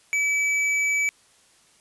sine tone with hard clipping, 2296 Hz, D7, 40 cents flat, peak -22 dBFS, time 0.13-1.09 s, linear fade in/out 0 ms, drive 10 dB, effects white hiss -58 dBFS RMS until 1.8 s + resampled to 24000 Hz

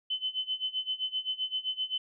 sine tone with tremolo, 3040 Hz, F#7, 46 cents sharp, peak -27 dBFS, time 0.1-1.98 s, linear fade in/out 5 ms, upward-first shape sine, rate 7.7 Hz, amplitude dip 90%, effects none

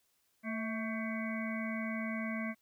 harmonic tone with a mistuned harmonic, 223.6 Hz, A3, 28 cents sharp, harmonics 1 / 3 / 5 / 7 / 9 / 10, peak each -36 / -44 / -47 / -47 / -44 / -44 dBFS, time 0.43-2.55 s, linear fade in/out 50 ms, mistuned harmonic 3, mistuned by -55 cents, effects white hiss -75 dBFS RMS until 2.61 s

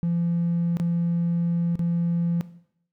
triangle tone with dropouts, 170.7 Hz, F3, 39 cents flat, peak -18 dBFS, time 0.03-2.41 s, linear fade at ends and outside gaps 0 ms, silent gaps 0.77-0.799 / 1.755-1.793 s, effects noise-tail reverb RT60 0.7 s tail -18 dB re dry + tanh soft clip ceiling -17 dBFS

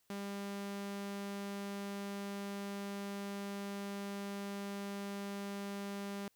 sawtooth tone, 200 Hz, G3, 35 cents sharp, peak -36 dBFS, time 0.1-6.28 s, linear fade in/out 2 ms, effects white hiss -75 dBFS RMS until 6.35 s

